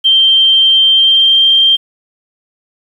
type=tone with pitch glide; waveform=sine; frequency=3144 to 3168 Hz; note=G7 to G7; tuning=+4 to +18 cents; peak=-5 dBFS; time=0.04-1.77 s; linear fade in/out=20 ms; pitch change=+14 cents; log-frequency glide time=0.69-1.42 s; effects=7-bit